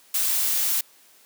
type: noise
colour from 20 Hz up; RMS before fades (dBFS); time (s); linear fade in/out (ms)
blue; -23; 0.14-0.81; 5
effects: white hiss -55 dBFS RMS until 1.25 s + high-pass 200 Hz 12 dB/octave